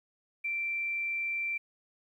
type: tone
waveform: sine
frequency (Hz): 2349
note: D7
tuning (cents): 0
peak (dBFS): -30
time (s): 0.44-1.58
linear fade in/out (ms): 10
effects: 11-bit